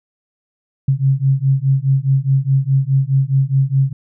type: beating tone pair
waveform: sine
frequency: 133.1 / 137.9 Hz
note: C3 / C#3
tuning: +30 / -9 cents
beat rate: 4.8 Hz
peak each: -15 dBFS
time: 0.88-3.93 s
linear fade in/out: 5 ms
effects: none